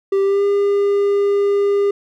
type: tone with pitch glide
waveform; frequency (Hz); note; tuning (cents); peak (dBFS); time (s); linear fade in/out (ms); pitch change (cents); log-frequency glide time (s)
triangle; 392 to 403; G4 to G4; 0 to +48; -11; 0.12-1.91; 5; +48; 0.23-0.44
effects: none